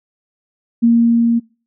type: tone with level ramp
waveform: sine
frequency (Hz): 233.1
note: A#3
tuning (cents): 0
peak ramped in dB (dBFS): -7 to -11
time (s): 0.82-1.4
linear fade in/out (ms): 20
effects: noise-tail reverb RT60 0.4 s tail -26 dB re dry